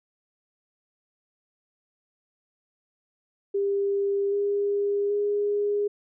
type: tone with pitch steps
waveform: sine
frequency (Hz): 399.1 / 404.9 / 410.8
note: G4 / G#4 / G#4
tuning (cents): +31 / -44 / -19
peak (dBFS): -22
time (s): 3.54-5.88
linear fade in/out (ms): 10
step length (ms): 780
effects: none